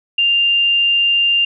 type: tone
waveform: sine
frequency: 2794 Hz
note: F7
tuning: in tune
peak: -11 dBFS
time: 0.18-1.45 s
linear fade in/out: 5 ms
effects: none